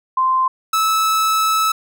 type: tone pair in turn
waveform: sine / 45% pulse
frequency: 1041 / 1304.2 Hz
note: C6 / E6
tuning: -9 / -19 cents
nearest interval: major third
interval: 390 cents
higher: second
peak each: -13 / -14 dBFS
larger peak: first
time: 0.17-0.48 / 0.73-1.72 s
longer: second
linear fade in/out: 5 ms
effects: none